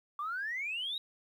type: exponential sweep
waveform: sine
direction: up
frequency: 1143 to 3866 Hz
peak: -33 dBFS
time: 0.19-0.98 s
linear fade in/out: 2 ms
effects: tanh soft clip ceiling -29 dBFS + 11-bit